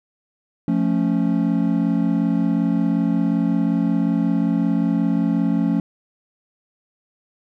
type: chord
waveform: triangle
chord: F augmented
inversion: none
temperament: equal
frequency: 174.61 / 220 / 277.2 Hz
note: F3 / A3 / C#4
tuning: 0 / 0 / 0 cents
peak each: -19 dBFS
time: 0.68-5.8 s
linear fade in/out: 2 ms
effects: none